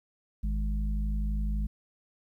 harmonic tone, 51.91 Hz, G#1, in tune, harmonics 1 / 3 / 4, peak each -27 / -40 / -38 dBFS, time 0.43-1.67 s, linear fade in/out 10 ms, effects 11-bit

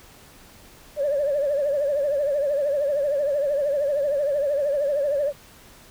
sine tone with vibrato, 571 Hz, D5, 49 cents flat, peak -19 dBFS, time 0.96-5.33 s, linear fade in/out 50 ms, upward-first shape triangle, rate 13 Hz, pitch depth 110 cents each way, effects tanh soft clip ceiling -15 dBFS + pink hiss -49 dBFS RMS until 5.9 s

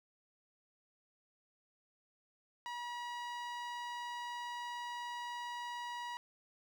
sawtooth tone with low-pass filter, 963 Hz, B5, 44 cents flat, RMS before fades -43 dBFS, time 2.66-6.17 s, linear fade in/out 0 ms, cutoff 5100 Hz, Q 0.59, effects 11-bit

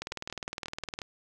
two click trains, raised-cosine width 0.2 ms, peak -20 / -18 dBFS, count 6 / 20, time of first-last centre 0.12-1.018 / 0.02-0.989 s, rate 5.57 / 19.6 Hz, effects none

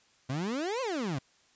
30% pulse exponential two-way sweep, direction up then down, 123.47 to 547 to 123.47 Hz, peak -28 dBFS, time 0.29-1.19 s, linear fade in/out 10 ms, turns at 0.81 s, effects white hiss -65 dBFS RMS until 1.55 s + resampled to 16000 Hz

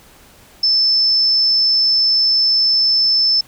sine tone, 5274 Hz, E8, in tune, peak -11 dBFS, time 0.63-3.41 s, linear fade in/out 5 ms, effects pink hiss -46 dBFS RMS until 3.47 s

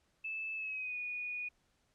sine tone with pitch glide, 2624 to 2462 Hz, E7 to D#7, -9 to -19 cents, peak -37 dBFS, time 0.24-1.49 s, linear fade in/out 10 ms, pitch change -110 cents, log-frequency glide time 0.55-0.98 s, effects pink hiss -75 dBFS RMS until 1.94 s + low-pass 9000 Hz 12 dB/octave

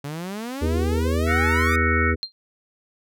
sawtooth exponential sweep, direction up, 138.59 to 1244.5 Hz, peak -25 dBFS, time 0.04-1.76 s, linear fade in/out 5 ms
harmonic tone, 81 Hz, E2, 30 cents flat, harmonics 1 / 3 / 4 / 5 / 6, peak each -21 / -27 / -31 / -28 / -31 dBFS, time 0.61-2.16 s, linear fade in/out 20 ms
sine chord, F# dominant seventh, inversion third, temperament equal, 1318.5 / 1480 / 1864.7 / 2217 Hz, E6 / F#6 / A#6 / C#7, 0 / 0 / 0 / 0 cents, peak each -26 dBFS, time 1.26-2.15 s, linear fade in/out 50 ms
sine tone with exponential decay, 4180 Hz, C8, 2 cents flat, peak -21 dBFS, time 2.23-2.32 s, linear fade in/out 0 ms, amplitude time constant 19 ms
effects none

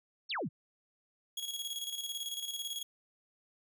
sine exponential sweep, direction down, 5588 to 110.8 Hz, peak -33 dBFS, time 0.29-0.49 s, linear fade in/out 20 ms
sawtooth tone with tremolo, 3322 Hz, G#7, in tune, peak -32 dBFS, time 1.37-2.83 s, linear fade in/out 5 ms, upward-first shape square, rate 18 Hz, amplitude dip 55%
effects none

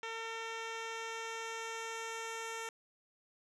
10% pulse tone with low-pass filter sweep, 453 Hz, A#4, 50 cents flat, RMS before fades -42 dBFS, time 0.03-2.69 s, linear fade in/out 2 ms, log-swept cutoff 4500 to 8300 Hz, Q 1.3, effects none

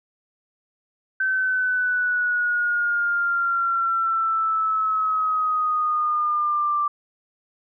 sine exponential sweep, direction down, 1540 to 1175 Hz, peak -19 dBFS, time 1.2-6.88 s, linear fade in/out 5 ms, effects none

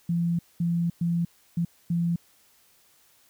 sine tone bursts at uneven times, 170.4 Hz, F3, 42 cents flat, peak -22 dBFS, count 5, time 0.09-0.39 / 0.6-0.9 / 1.01-1.25 / 1.57-1.65 / 1.9-2.16 s, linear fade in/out 5 ms, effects white hiss -61 dBFS RMS until 3.29 s

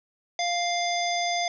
harmonic tone with a mistuned harmonic, 698.5 Hz, F5, in tune, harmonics 1 / 3 / 5 / 7 / 9, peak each -26 / -31 / -33 / -34 / -36 dBFS, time 0.39-1.48 s, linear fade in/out 2 ms, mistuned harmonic 7, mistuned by +17 cents, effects none

